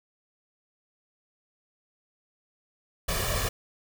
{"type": "noise with comb filter", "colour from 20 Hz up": "pink", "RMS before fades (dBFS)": -28, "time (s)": [3.08, 3.49], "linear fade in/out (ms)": 10, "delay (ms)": 1.7, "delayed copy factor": 0.7, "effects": []}